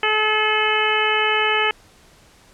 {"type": "harmonic tone", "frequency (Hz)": 430.2, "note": "A4", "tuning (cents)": -39, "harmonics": [1, 2, 3, 4, 5, 6, 7], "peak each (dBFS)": [-24, -24, -24, -24, -24, -24, -24], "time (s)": [0.03, 1.71], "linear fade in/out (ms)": 2, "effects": ["pink hiss -51 dBFS RMS until 2.53 s", "low-pass 10000 Hz 12 dB/octave"]}